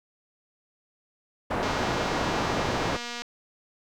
white low-pass noise, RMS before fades -28 dBFS, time 1.5-2.97 s, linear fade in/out 10 ms, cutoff 980 Hz, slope 12 dB/octave
click train, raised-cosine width 0.2 ms, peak -18 dBFS, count 381, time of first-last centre 1.63-3.22 s, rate 239 Hz
effects none

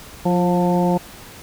harmonic tone with a mistuned harmonic, 177.7 Hz, F3, 30 cents sharp, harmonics 1 / 2 / 3 / 4 / 5, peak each -17 / -22 / -23 / -25 / -24 dBFS, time 0.25-0.98 s, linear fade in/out 10 ms, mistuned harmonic 2, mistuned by -37 cents, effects pink hiss -40 dBFS RMS until 1.42 s

